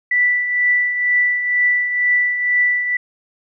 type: tone with tremolo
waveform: sine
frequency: 1971 Hz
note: B6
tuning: 4 cents flat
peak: -11 dBFS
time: 0.11-2.97 s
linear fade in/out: 5 ms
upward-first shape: triangle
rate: 2.1 Hz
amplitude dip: 60%
effects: none